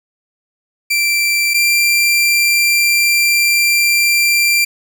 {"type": "tone pair in turn", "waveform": "sawtooth", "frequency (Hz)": [2349, 2367], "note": ["D7", "D7"], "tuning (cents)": [0, 13], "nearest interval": "unison", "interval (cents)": 13, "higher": "second", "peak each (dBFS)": [-9, -7], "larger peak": "second", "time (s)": [[0.9, 1.54], [1.54, 4.65]], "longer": "second", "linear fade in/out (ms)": 10, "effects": []}